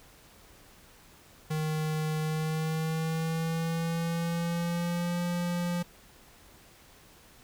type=tone with pitch glide; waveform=square; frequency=155.6 to 174.66 Hz; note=D#3 to F3; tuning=0 to 0 cents; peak=-29 dBFS; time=1.5-5.83 s; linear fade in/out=10 ms; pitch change=+200 cents; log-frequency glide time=2.2-5.21 s; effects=pink hiss -56 dBFS RMS until 7.43 s